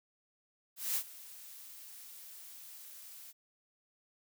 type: noise with ADSR envelope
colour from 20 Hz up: blue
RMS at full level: -32 dBFS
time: 0.76-3.33 s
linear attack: 200 ms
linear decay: 71 ms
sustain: -19 dB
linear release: 32 ms
effects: none